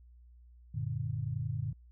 sine chord, Gb augmented, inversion none, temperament equal with one note detuned, 94.28 / 116.54 / 146.83 Hz, Gb2 / Bb2 / D3, +33 / 0 / 0 cents, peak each -39 / -35 / -37 dBFS, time 0.74-1.73 s, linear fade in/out 10 ms, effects added 60 Hz sine -54 dBFS peak until 1.91 s

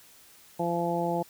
harmonic tone, 171.2 Hz, F3, 34 cents flat, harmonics 1 / 2 / 3 / 4 / 5, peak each -32 / -32 / -32 / -32 / -32 dBFS, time 0.59-1.23 s, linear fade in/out 10 ms, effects white hiss -55 dBFS RMS until 1.29 s

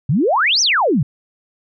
sine exponential two-way sweep, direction up then down, 120 to 6272 to 120 Hz, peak -12 dBFS, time 0.09-1.03 s, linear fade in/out 5 ms, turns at 0.61 s, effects none

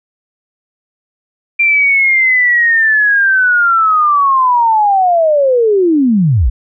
sine linear sweep, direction down, 2377 to 45 Hz, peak -7 dBFS, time 1.59-6.5 s, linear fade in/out 10 ms, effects none

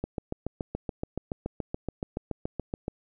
click train, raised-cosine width 2 ms, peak -17 dBFS, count 21, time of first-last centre 0.04-2.881 s, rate 7.04 Hz, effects none

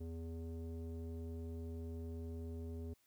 square tone with low-pass filter, 82.3 Hz, E2, 2 cents flat, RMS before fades -45 dBFS, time 0-2.94 s, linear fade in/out 10 ms, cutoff 390 Hz, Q 2.1, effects white hiss -75 dBFS RMS until 3.06 s

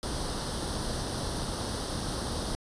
pink noise with comb filter, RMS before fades -33 dBFS, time 0.03-2.55 s, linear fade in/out 0 ms, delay 0.21 ms, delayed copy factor +0.75, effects resampled to 22050 Hz

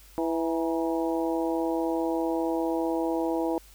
harmonic tone with a mistuned harmonic, 164.81 Hz, E3, in tune, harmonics 2 / 3 / 4 / 5 / 6, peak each -27 / -31 / -33 / -35 / -37 dBFS, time 0.18-3.58 s, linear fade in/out 0 ms, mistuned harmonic 6, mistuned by -65 cents, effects added 50 Hz sine -52 dBFS peak until 3.74 s + white hiss -55 dBFS RMS until 3.74 s

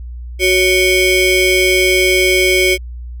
35% pulse ring-modulated tone, 930 Hz, A#5, 4 cents flat, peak -5 dBFS, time 0.39-2.78 s, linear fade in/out 50 ms, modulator 1300 Hz, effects added 60 Hz sine -25 dBFS peak until 3.2 s

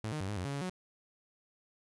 sawtooth tone with pitch steps, 109.2 / 153 / 96.1 / 104.1 / 90.6 / 139.9 / 140.8 / 183.6 Hz, A2 / D#3 / G2 / G#2 / F#2 / C#3 / C#3 / F#3, -13 / -29 / -34 / +5 / -36 / +16 / +27 / -13 cents, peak -31 dBFS, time 0.04-0.696 s, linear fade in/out 0 ms, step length 82 ms, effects resampled to 24000 Hz + 12-bit

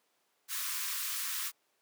white high-pass noise, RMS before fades -36 dBFS, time 0.48-1.52 s, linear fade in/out 50 ms, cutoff 1000 Hz, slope 96 dB/octave, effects pink hiss -74 dBFS RMS until 1.81 s + high-pass 400 Hz 12 dB/octave

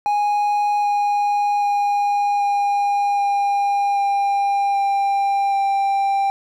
triangle tone with pitch steps, 826 / 820.8 / 815.6 / 810.4 / 805.3 / 800.2 / 795.1 / 790.1 Hz, G#5 / G#5 / G#5 / G#5 / G5 / G5 / G5 / G5, -10 / -21 / -32 / -43 / +46 / +35 / +24 / +13 cents, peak -14 dBFS, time 0.06-6.3 s, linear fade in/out 0 ms, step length 780 ms, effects none

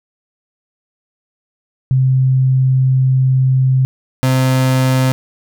sine / 35% pulse tone pair in turn, 130.81 / 130.1 Hz, C3 / C3, 0 / -9 cents, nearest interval unison, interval 9 cents, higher first, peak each -9 dBFS, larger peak neither, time 1.91-3.85 / 4.23-5.12 s, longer first, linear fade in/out 0 ms, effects none

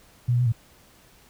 sine tone with pitch steps, 122 / 121.3 / 124.5 / 114.1 Hz, B2 / B2 / B2 / A#2, -21 / -31 / +14 / -37 cents, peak -18 dBFS, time 0.28-0.524 s, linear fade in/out 10 ms, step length 61 ms, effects pink hiss -55 dBFS RMS until 1.29 s

